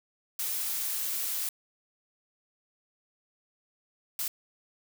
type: noise bursts at uneven times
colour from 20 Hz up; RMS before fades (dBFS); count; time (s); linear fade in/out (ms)
blue; -32; 2; 0.39-1.49 / 4.19-4.28; 2
effects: none